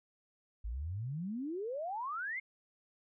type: exponential sweep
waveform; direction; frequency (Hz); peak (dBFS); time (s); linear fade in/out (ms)
sine; up; 50.3 to 2194; -36; 0.64-2.4; 10
effects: none